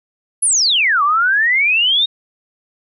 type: exponential two-way sweep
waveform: sine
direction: down then up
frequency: 10970 to 1125 to 3769 Hz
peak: -11 dBFS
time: 0.42-2.06 s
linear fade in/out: 10 ms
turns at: 1.03 s
effects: none